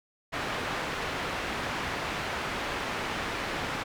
white low-pass noise, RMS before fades -33 dBFS, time 0.32-3.84 s, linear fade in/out 20 ms, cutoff 2000 Hz, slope 12 dB/octave, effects none

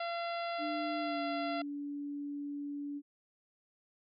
harmonic tone, 683 Hz, F5, 39 cents flat, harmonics 1 / 2 / 3 / 4 / 5 / 6 / 7, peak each -36 / -42 / -46 / -48 / -50 / -52 / -53 dBFS, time 0-1.62 s, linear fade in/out 5 ms
sine tone with pitch glide, 300 to 287.4 Hz, D4 to D4, +37 to -37 cents, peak -37 dBFS, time 0.58-3.02 s, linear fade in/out 50 ms, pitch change -74 cents, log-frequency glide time 1.01-1.21 s
effects none

